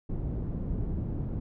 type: low-pass noise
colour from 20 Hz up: pink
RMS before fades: -32 dBFS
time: 0.09-1.4 s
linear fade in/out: 10 ms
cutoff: 250 Hz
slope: 12 dB/octave
effects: none